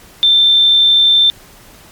sine tone, 3564 Hz, A7, 22 cents sharp, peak -6 dBFS, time 0.23-1.3 s, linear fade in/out 0 ms, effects pink hiss -41 dBFS RMS until 1.91 s + MP3 96 kbps

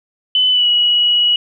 sine tone with pitch glide, 3015 to 2919 Hz, F#7 to F#7, +32 to -24 cents, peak -10 dBFS, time 0.35-1.36 s, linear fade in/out 2 ms, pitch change -56 cents, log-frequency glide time 0.5-0.67 s, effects none

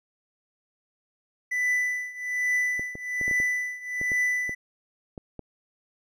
triangle tone with tremolo, 1989 Hz, B6, 12 cents sharp, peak -19 dBFS, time 1.51-4.55 s, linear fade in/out 10 ms, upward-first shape triangle, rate 1.2 Hz, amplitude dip 90%
clicks, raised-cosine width 2 ms, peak -24 dBFS, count 11, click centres 2.795 / 2.954 / 3.213 / 3.28 / 3.312 / 3.401 / 4.014 / 4.118 / 4.494 / 5.178 / 5.393 s
effects none

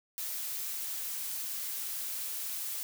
blue noise, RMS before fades -37 dBFS, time 0.18-2.83 s, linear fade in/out 0 ms, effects none

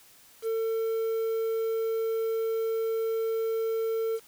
triangle tone with quantisation, 450 Hz, A4, 39 cents sharp, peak -24 dBFS, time 0.42-4.2 s, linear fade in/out 50 ms, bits 8, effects white hiss -56 dBFS RMS until 4.27 s

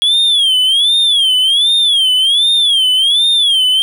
triangle tone with vibrato, 3313 Hz, G#7, 5 cents flat, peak -7 dBFS, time 0.02-3.82 s, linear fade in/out 0 ms, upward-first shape sine, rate 1.3 Hz, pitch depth 170 cents each way, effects none

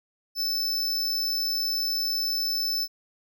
square tone, 5274 Hz, E8, in tune, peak -25 dBFS, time 0.35-2.88 s, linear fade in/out 50 ms, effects none

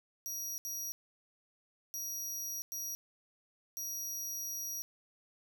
sawtooth tone bursts at uneven times, 5750 Hz, F8, 50 cents sharp, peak -35 dBFS, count 5, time 0.26-0.58 / 0.65-0.92 / 1.94-2.62 / 2.72-2.95 / 3.77-4.82 s, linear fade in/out 0 ms, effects none

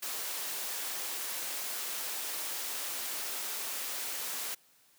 white high-pass noise, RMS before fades -37 dBFS, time 0.02-4.55 s, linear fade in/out 10 ms, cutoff 350 Hz, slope 12 dB/octave, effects white hiss -65 dBFS RMS until 4.98 s + high-pass 100 Hz 12 dB/octave

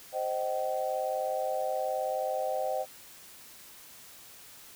sine chord, C minor, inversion none, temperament equal with one note detuned, 523.3 / 622.3 / 766.1 Hz, C5 / Eb5 / G5, 0 / 0 / -40 cents, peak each -33 dBFS, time 0.12-2.86 s, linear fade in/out 50 ms, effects white hiss -51 dBFS RMS until 4.75 s

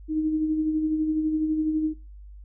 sine tone with tremolo, 311.1 Hz, D#4, in tune, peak -20 dBFS, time 0.08-1.94 s, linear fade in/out 50 ms, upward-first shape sine, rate 12 Hz, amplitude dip 45%, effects noise-tail reverb RT60 0.3 s tail -23 dB re dry + added 50 Hz sine -41 dBFS peak until 2.44 s

